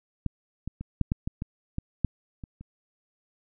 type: clicks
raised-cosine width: 5 ms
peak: -15 / -20 / -23 / -11 / -12 / -17 / -19 / -17 / -10 / -26 / -30 dBFS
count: 11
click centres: 0.263 / 0.676 / 0.81 / 1.013 / 1.119 / 1.275 / 1.421 / 1.784 / 2.047 / 2.438 / 2.61 s
effects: none